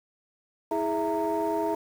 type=tone cluster; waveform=sine; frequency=324.2 / 415.5 / 660 / 923 Hz; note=E4 / G#4 / E5 / A#5; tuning=-29 / +1 / +2 / -17 cents; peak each=-29 dBFS; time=0.71-1.75 s; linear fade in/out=5 ms; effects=tanh soft clip ceiling -19 dBFS + 8-bit